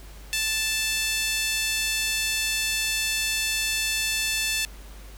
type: tone with high-pass filter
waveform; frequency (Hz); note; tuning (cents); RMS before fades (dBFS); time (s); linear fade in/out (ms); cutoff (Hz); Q
5% pulse; 880; A5; 0; -26; 0.33-4.65; 0; 2300; 2.2
effects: added 50 Hz sine -41 dBFS peak until 5.17 s + pink hiss -49 dBFS RMS until 5.17 s